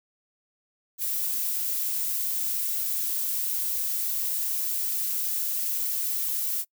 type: noise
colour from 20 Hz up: violet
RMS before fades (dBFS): -28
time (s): 0.98-6.65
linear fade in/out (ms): 50
effects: noise-tail reverb RT60 0.1 s tail -24 dB re dry